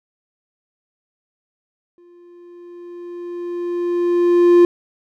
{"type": "tone with exponential growth", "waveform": "triangle", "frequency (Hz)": 349.2, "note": "F4", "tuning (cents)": 0, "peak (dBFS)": -4, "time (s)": [1.98, 4.65], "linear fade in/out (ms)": 1, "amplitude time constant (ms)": 580, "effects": []}